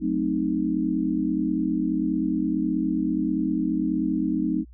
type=chord; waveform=sine; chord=F# diminished seventh; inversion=none; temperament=equal; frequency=185 / 220 / 261.6 / 311.1 Hz; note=F#3 / A3 / C4 / Eb4; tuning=0 / 0 / 0 / 0 cents; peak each=-29 / -29 / -27 / -25 dBFS; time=0-4.65 s; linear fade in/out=50 ms; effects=added 60 Hz sine -44 dBFS peak until 4.73 s